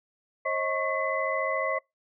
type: tone cluster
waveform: sine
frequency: 537 / 631 / 1100 / 2021 Hz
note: C5 / D#5 / C#6 / B6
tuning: +45 / +24 / -14 / +39 cents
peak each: -31 dBFS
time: 0.45-1.79 s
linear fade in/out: 10 ms
effects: noise-tail reverb RT60 0.2 s tail -26 dB re dry